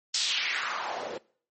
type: noise with band-pass filter sweep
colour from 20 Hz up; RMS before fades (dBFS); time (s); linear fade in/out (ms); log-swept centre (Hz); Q
white; -31; 0.14-1.18; 5; 4900 to 420; 2.4
effects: noise-tail reverb RT60 0.5 s tail -22 dB re dry + MP3 32 kbps